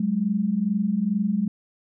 sine tone pair together, 188.3 / 210.6 Hz, F#3 / G#3, +31 / +24 cents, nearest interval major second, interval 193 cents, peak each -25 / -22 dBFS, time 0-1.48 s, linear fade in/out 5 ms, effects none

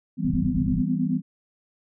sine chord, C major seventh, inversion first, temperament equal with one note detuned, 164.81 / 196 / 246.9 / 256.2 Hz, E3 / G3 / B3 / C4, 0 / 0 / 0 / -36 cents, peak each -27 dBFS, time 0.17-1.22 s, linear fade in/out 50 ms
white low-pass noise, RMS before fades -29 dBFS, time 0.24-0.83 s, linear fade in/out 10 ms, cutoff 200 Hz, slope 96 dB/octave
effects none

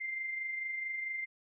sine tone with amplitude modulation, 2093 Hz, C7, in tune, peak -33 dBFS, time 0-1.26 s, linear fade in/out 20 ms, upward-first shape sine, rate 24.5 Hz, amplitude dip 40%, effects none

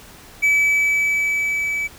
triangle tone with level ramp, 2296 Hz, D7, 40 cents flat, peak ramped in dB -11 to -19 dBFS, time 0.42-1.88 s, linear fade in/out 20 ms, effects pink hiss -43 dBFS RMS until 1.98 s

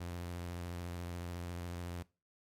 sawtooth tone with vibrato, 87.31 Hz, F2, in tune, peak -36 dBFS, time 0-2.03 s, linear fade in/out 10 ms, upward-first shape sine, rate 14 Hz, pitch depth 31 cents each way, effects noise-tail reverb RT60 0.3 s tail -21 dB re dry + MP3 64 kbps

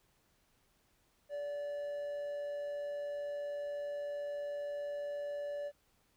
triangle tone with amplitude modulation, 579 Hz, D5, 25 cents flat, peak -34 dBFS, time 1.29-5.72 s, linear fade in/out 50 ms, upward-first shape sine, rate 155 Hz, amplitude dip 25%, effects pink hiss -73 dBFS RMS until 6.16 s

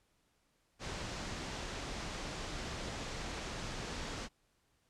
pink low-pass noise, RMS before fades -42 dBFS, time 0.79-4.29 s, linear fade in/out 50 ms, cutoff 7200 Hz, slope 24 dB/octave, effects pink hiss -75 dBFS RMS until 4.89 s + low-pass 11000 Hz 12 dB/octave

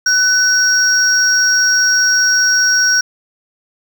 triangle tone pair together, 1500 / 5605 Hz, F#6 / F8, +23 / +5 cents, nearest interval octave + major seventh, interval 2282 cents, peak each -11 dBFS, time 0.06-3.01 s, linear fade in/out 5 ms, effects 7-bit

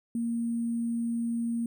sine tone with sample-and-hold, 233.1 Hz, A#3, in tune, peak -27 dBFS, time 0.15-1.66 s, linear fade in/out 2 ms, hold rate 8820 Hz, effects none

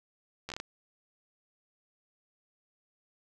slowing click train, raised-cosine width 0.2 ms, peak -21 dBFS, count 6, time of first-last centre 0.49-0.601 s, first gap 12 ms, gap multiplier 1.31, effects none

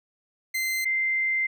40% pulse / sine tone pair in turn, 2074 / 2084 Hz, C7 / C7, -16 / -7 cents, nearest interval unison, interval 9 cents, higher second, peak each -24 / -22 dBFS, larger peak second, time 0.54-0.85 / 0.85-1.47 s, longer second, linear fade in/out 10 ms, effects none

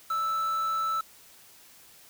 triangle tone with quantisation, 1318.5 Hz, E6, in tune, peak -24 dBFS, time 0.1-1.01 s, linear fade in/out 5 ms, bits 7, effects white hiss -54 dBFS RMS until 2.09 s

